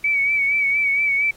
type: tone with vibrato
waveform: sine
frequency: 2270 Hz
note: C#7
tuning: 41 cents sharp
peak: -16 dBFS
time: 0.04-1.31 s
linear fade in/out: 5 ms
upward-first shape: sine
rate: 4.3 Hz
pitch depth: 46 cents each way
effects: pink hiss -50 dBFS RMS until 1.36 s + AAC 48 kbps